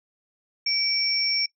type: tone pair together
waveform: sine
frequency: 2300 / 5470 Hz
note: D7 / F8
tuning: -37 / -37 cents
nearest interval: octave + minor third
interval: 1500 cents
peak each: -28 / -23 dBFS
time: 0.66-1.46 s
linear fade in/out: 5 ms
effects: noise-tail reverb RT60 0.1 s tail -20 dB re dry